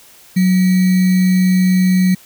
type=tone with sample-and-hold; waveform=sine; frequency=184.5 Hz; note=F#3; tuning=5 cents flat; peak=-9 dBFS; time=0.36-2.15 s; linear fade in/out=10 ms; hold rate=2100 Hz; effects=white hiss -44 dBFS RMS until 2.25 s